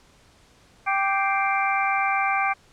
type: harmonic tone with a mistuned harmonic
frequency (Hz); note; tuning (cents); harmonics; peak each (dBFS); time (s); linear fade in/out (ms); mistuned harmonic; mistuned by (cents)
392; G4; 0; 2 / 3 / 4 / 5 / 6; -24 / -26 / -29 / -30 / -27; 0.86-2.54; 20; 5; +120
effects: pink hiss -56 dBFS RMS until 2.72 s + low-pass 8000 Hz 12 dB/octave